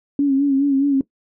sine tone with vibrato, 277.2 Hz, C#4, in tune, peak -13 dBFS, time 0.19-1.01 s, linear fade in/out 2 ms, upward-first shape sine, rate 4.8 Hz, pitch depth 56 cents each way, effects noise-tail reverb RT60 0.1 s tail -18 dB re dry

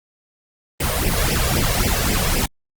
pink noise with flanger, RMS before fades -19 dBFS, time 0.8-2.46 s, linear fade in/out 5 ms, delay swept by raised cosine 0.36 to 1.86 ms, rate 3.8 Hz, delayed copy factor +0.85, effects Opus 24 kbps

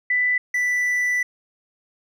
sine / triangle tone pair in turn, 1988 / 1977.9 Hz, B6 / B6, +11 / +2 cents, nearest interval unison, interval 9 cents, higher first, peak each -17 dBFS, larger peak neither, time 0.1-0.38 / 0.54-1.23 s, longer second, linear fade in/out 5 ms, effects none

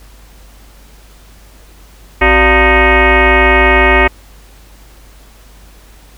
sine tone with frequency modulation, 910 Hz, A#5, 42 cents flat, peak -5 dBFS, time 2.21-4.08 s, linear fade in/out 10 ms, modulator 322 Hz, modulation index 4.6, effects added 50 Hz sine -38 dBFS peak until 6.17 s + pink hiss -44 dBFS RMS until 6.17 s

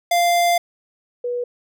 square / sine tone pair in turn, 695 / 487 Hz, F5 / B4, -9 / -24 cents, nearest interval tritone, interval 615 cents, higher first, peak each -15 / -21 dBFS, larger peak first, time 0.11-0.58 / 1.24-1.44 s, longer first, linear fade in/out 5 ms, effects none

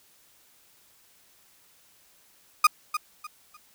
35% pulse tone with echo, 1231 Hz, D#6, 19 cents flat, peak -12 dBFS, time 2.64-2.67 s, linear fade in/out 5 ms, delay 300 ms, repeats 3, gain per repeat -11 dB, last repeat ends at 3.57 s, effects white hiss -60 dBFS RMS until 3.74 s

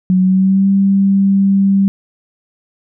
sine tone with pitch glide, 185 to 196 Hz, F#3 to G3, 0 to 0 cents, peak -8 dBFS, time 0.1-1.88 s, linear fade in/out 0 ms, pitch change +100 cents, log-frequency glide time 0.2-0.68 s, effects none

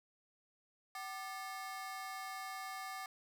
30% pulse ring-modulated tone, 978 Hz, B5, 17 cents flat, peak -37 dBFS, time 0.95-3.06 s, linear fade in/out 2 ms, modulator 215 Hz, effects none

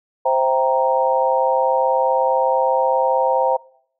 sine chord, C dominant seventh, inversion none, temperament equal, 523.3 / 659.3 / 784 / 932.3 Hz, C5 / E5 / G5 / Bb5, 0 / 0 / 0 / 0 cents, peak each -18 / -23 / -21 / -19 dBFS, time 0.25-3.57 s, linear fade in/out 10 ms, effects noise-tail reverb RT60 0.7 s tail -25 dB re dry

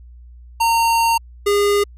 square tone pair in turn, 919 / 407.6 Hz, A#5 / G#4, -25 / -32 cents, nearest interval octave + major second, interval 1407 cents, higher first, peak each -14 dBFS, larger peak neither, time 0.6-1.18 / 1.46-1.84 s, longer first, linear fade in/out 10 ms, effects added 60 Hz sine -38 dBFS peak until 1.97 s + resampled to 32000 Hz

